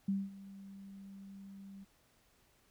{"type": "tone with ADSR envelope", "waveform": "sine", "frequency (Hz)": 196, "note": "G3", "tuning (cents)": 0, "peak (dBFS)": -29, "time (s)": [0.08, 1.85], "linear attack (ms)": 7, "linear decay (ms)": 210, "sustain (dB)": -19, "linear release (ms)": 20, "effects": ["pink hiss -70 dBFS RMS until 2.7 s"]}